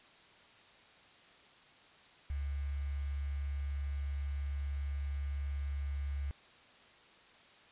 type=tone with quantisation; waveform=sine; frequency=70.6 Hz; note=C#2; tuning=32 cents sharp; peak=-34 dBFS; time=2.3-6.31 s; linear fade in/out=0 ms; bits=9; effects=white hiss -60 dBFS RMS until 7.71 s + resampled to 8000 Hz